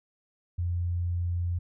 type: tone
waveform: sine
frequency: 87.31 Hz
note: F2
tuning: in tune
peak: -26 dBFS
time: 0.58-1.59 s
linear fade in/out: 10 ms
effects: none